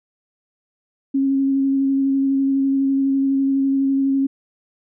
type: tone with vibrato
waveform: sine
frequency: 272 Hz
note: C#4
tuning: 33 cents flat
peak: -15 dBFS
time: 1.14-4.27 s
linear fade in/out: 10 ms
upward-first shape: square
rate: 12 Hz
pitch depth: 10 cents each way
effects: none